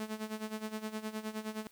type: tone with tremolo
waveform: sawtooth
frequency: 216.7 Hz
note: A3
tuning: 26 cents flat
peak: -31 dBFS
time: 0-1.67 s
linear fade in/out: 0 ms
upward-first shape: sine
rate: 9.6 Hz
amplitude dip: 80%
effects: white hiss -64 dBFS RMS until 1.71 s